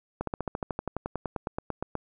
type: slowing click train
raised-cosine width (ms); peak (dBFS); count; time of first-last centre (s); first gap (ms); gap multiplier
1; -16; 20; 0.21-1.953; 63; 1.04
effects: none